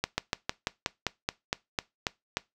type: slowing click train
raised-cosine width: 0.2 ms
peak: -9 dBFS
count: 12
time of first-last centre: 0.04-2.37 s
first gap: 140 ms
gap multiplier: 1.08
effects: noise-tail reverb RT60 0.2 s tail -21 dB re dry